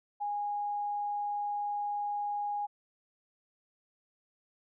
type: tone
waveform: sine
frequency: 823 Hz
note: G#5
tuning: 16 cents flat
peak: -31 dBFS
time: 0.2-2.67 s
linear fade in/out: 20 ms
effects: none